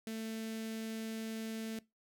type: tone with notch filter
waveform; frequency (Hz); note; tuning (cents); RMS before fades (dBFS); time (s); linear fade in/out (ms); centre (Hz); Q
sawtooth; 222.3; A3; +18; -41; 0.07-1.79; 2; 1000; 0.82
effects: noise-tail reverb RT60 0.2 s tail -20 dB re dry